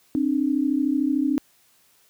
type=tone pair together; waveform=sine; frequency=266.4 / 299.8 Hz; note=C4 / D4; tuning=+31 / +36 cents; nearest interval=major second; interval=205 cents; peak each=-22 dBFS; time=0.15-1.38 s; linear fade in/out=0 ms; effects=white hiss -60 dBFS RMS until 2.09 s + high-pass 60 Hz 12 dB/octave